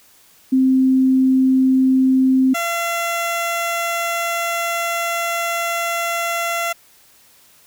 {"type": "tone pair in turn", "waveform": ["sine", "15% pulse"], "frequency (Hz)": [261.6, 681.3], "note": ["C4", "F5"], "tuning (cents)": [0, -43], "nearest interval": "octave + perfect fourth", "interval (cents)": 1657, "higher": "second", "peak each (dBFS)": [-11, -13], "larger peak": "first", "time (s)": [[0.52, 2.54], [2.54, 6.73]], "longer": "second", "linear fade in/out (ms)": 10, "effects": ["white hiss -51 dBFS RMS until 7.66 s"]}